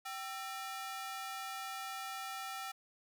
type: ring-modulated tone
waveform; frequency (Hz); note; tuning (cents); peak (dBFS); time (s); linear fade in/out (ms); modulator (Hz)
sawtooth; 1056; C6; +16; -34; 0.05-2.72; 10; 280
effects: none